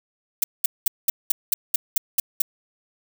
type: noise bursts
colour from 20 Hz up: violet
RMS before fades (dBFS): -18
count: 10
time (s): 0.42-2.42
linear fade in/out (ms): 5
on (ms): 20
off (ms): 200
effects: none